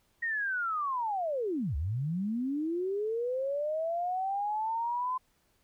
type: linear two-way sweep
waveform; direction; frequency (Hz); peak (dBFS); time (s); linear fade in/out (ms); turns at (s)
sine; down then up; 1887 to 64.7 to 1030; -29; 0.22-5.18; 10; 1.76
effects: pink hiss -71 dBFS RMS until 5.63 s